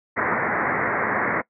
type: low-pass noise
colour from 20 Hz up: white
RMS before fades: -23 dBFS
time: 0.16-1.42 s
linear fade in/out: 20 ms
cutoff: 2100 Hz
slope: 96 dB/octave
effects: noise-tail reverb RT60 0.1 s tail -21 dB re dry + high-pass 150 Hz 12 dB/octave